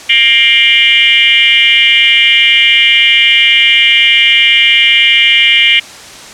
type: tone with frequency modulation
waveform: sine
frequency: 2612 Hz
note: E7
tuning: 17 cents flat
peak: -4 dBFS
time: 0.09-5.8 s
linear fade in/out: 10 ms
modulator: 249 Hz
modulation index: 2.4
effects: white hiss -30 dBFS RMS until 6.33 s + low-pass 7000 Hz 12 dB/octave